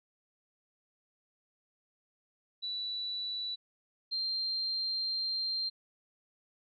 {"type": "tone pair in turn", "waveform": "sine", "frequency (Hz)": [3951, 4171], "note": ["B7", "C8"], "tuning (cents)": [0, -6], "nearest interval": "minor second", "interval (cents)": 94, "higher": "second", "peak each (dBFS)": [-34, -31], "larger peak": "second", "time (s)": [[2.62, 3.56], [4.11, 5.7]], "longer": "second", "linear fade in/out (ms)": 20, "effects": []}